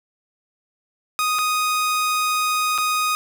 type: tone with dropouts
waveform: sawtooth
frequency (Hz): 1245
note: D#6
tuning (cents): +1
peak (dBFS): -15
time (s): 1.19-3.15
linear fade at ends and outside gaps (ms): 0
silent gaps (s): 1.386-1.389 / 2.779-2.784
effects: none